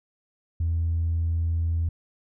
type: tone with tanh clipping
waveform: triangle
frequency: 83 Hz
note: E2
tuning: 12 cents sharp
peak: -22 dBFS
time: 0.6-1.89 s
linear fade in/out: 5 ms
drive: 5 dB
effects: none